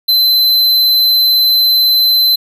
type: tone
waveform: square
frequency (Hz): 4059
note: B7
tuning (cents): +47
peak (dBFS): -8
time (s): 0.08-2.36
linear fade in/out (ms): 10
effects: none